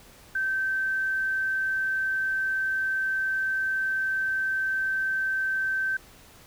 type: tone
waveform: sine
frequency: 1550 Hz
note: G6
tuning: 20 cents flat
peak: -24 dBFS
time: 0.35-5.97 s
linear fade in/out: 5 ms
effects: pink hiss -52 dBFS RMS until 6.46 s